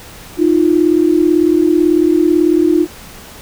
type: tone pair together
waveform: sine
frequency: 311.1 / 349.2 Hz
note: D#4 / F4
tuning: 0 / 0 cents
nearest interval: major second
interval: 200 cents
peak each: -11 dBFS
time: 0.37-2.87 s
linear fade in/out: 50 ms
effects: pink hiss -35 dBFS RMS until 3.41 s